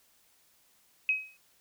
sine tone with exponential decay, 2541 Hz, D#7, 36 cents sharp, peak -21 dBFS, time 1.09-1.37 s, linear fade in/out 1 ms, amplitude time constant 59 ms, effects white hiss -66 dBFS RMS until 1.6 s

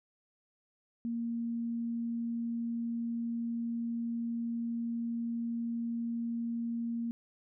sine tone, 233.1 Hz, A#3, in tune, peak -32 dBFS, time 1.05-7.11 s, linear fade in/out 0 ms, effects none

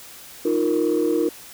sine chord, Eb suspended second, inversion none, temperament equal, 311.1 / 349.2 / 466.2 Hz, Eb4 / F4 / Bb4, 0 / 0 / 0 cents, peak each -21 dBFS, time 0.45-1.29 s, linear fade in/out 5 ms, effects tanh soft clip ceiling -12 dBFS + white hiss -42 dBFS RMS until 1.53 s

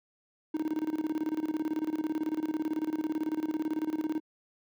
triangle tone with tremolo, 311.1 Hz, D#4, in tune, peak -24 dBFS, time 0.54-4.2 s, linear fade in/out 5 ms, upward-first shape square, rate 18 Hz, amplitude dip 80%, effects high-pass 200 Hz 12 dB/octave

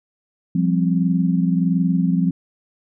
sine chord, F suspended second, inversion none, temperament equal, 174.61 / 196 / 261.6 Hz, F3 / G3 / C4, 0 / 0 / 0 cents, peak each -17 / -22 / -22 dBFS, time 0.55-2.31 s, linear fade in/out 5 ms, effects none

